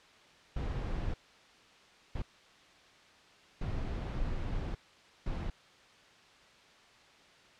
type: noise bursts at uneven times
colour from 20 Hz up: brown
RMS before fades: -35 dBFS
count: 4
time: 0.56-1.14 / 2.15-2.22 / 3.61-4.75 / 5.26-5.5 s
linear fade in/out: 5 ms
effects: white hiss -59 dBFS RMS until 7.59 s + low-pass 4000 Hz 12 dB/octave